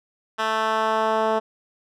10% pulse tone with band-pass filter sweep, 220 Hz, A3, in tune, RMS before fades -22 dBFS, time 0.38-1.4 s, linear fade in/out 20 ms, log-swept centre 1700 to 610 Hz, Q 0.94, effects none

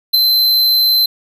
square tone with ADSR envelope, 4083 Hz, C8, 43 cents flat, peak -5 dBFS, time 0.13-1.06 s, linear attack 17 ms, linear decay 4 ms, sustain -5 dB, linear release 5 ms, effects none

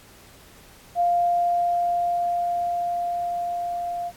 sine tone with level ramp, 698.5 Hz, F5, in tune, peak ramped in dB -17 to -26 dBFS, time 0.95-4.12 s, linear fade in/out 50 ms, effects pink hiss -50 dBFS RMS until 4.16 s + AAC 64 kbps

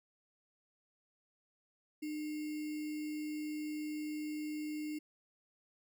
sine tone with sample-and-hold, 303.2 Hz, D#4, 45 cents flat, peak -37 dBFS, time 2.02-4.99 s, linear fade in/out 10 ms, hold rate 2450 Hz, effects none

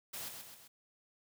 white noise with echo, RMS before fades -43 dBFS, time 0.13-0.29 s, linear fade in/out 10 ms, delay 130 ms, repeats 3, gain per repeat -5 dB, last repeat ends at 0.68 s, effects none

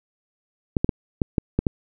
clicks, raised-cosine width 3 ms, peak -6 dBFS, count 7, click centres 0.768 / 0.845 / 0.892 / 1.218 / 1.382 / 1.59 / 1.668 s, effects none

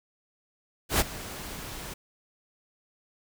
pink noise with ADSR envelope, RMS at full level -21 dBFS, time 0.89-1.94 s, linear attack 110 ms, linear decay 28 ms, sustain -18 dB, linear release 8 ms, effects none

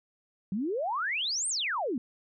sine exponential two-way sweep, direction up then down, 180 to 9050 to 221.1 Hz, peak -28 dBFS, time 0.52-1.98 s, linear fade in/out 2 ms, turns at 1.48 s, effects none

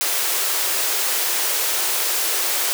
white high-pass noise, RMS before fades -21 dBFS, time 0.01-2.73 s, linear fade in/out 0 ms, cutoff 330 Hz, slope 96 dB/octave, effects none

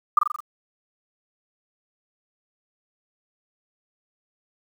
sine tone with echo, 1205 Hz, D6, 44 cents sharp, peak -11 dBFS, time 0.17-0.19 s, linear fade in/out 5 ms, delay 43 ms, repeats 5, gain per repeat -4 dB, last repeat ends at 0.405 s, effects 8-bit

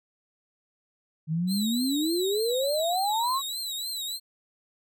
sine exponential sweep, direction up, 152.4 to 1125 Hz, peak -24 dBFS, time 1.27-3.42 s, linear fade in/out 50 ms
sawtooth tone with vibrato, 3951 Hz, B7, in tune, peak -28 dBFS, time 1.47-4.2 s, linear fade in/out 50 ms, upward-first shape triangle, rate 3.4 Hz, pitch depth 120 cents each way
effects none

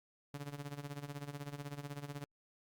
sawtooth tone with tremolo, 143.5 Hz, D3, 40 cents flat, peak -36 dBFS, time 0.34-2.24 s, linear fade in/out 0 ms, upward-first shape sine, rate 16 Hz, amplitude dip 80%, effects Opus 48 kbps

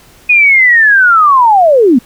sine linear sweep, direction down, 2489 to 220 Hz, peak -3 dBFS, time 0.29-1.99 s, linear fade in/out 10 ms, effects pink hiss -42 dBFS RMS until 2.05 s

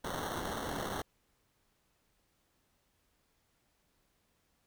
white noise with sample-and-hold, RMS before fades -38 dBFS, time 0.04-1.02 s, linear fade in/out 5 ms, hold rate 2450 Hz, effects pink hiss -75 dBFS RMS until 4.66 s

